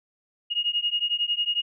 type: beating tone pair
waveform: sine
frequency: 2860 / 2871 Hz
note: F7 / F7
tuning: +41 / +47 cents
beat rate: 11 Hz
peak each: -26 dBFS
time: 0.5-1.62 s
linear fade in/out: 20 ms
effects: none